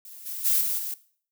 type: noise with level steps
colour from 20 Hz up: violet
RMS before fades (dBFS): -44 / -34 / -22 / -27 / -32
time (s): 0.05-0.94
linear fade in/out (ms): 2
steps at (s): 0.25 / 0.44 / 0.6 / 0.77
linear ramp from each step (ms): 20
effects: noise-tail reverb RT60 0.5 s tail -18 dB re dry